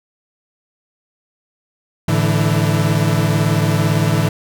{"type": "chord", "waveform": "40% pulse", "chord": "A suspended fourth", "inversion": "none", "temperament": "equal with one note detuned", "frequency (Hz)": [107.74, 146.83, 164.81], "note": ["A2", "D3", "E3"], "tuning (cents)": [-36, 0, 0], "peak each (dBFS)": -17, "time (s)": [2.08, 4.29], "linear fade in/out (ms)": 5, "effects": []}